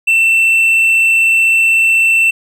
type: tone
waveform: triangle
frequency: 2681 Hz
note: E7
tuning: 29 cents sharp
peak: -6 dBFS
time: 0.07-2.31 s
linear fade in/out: 10 ms
effects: none